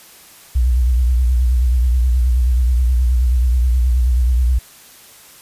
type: tone with vibrato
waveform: sine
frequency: 61.74 Hz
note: B1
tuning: in tune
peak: -11 dBFS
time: 0.55-4.59 s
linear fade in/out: 10 ms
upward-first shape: sine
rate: 9.4 Hz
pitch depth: 87 cents each way
effects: white hiss -43 dBFS RMS until 5.41 s + resampled to 32000 Hz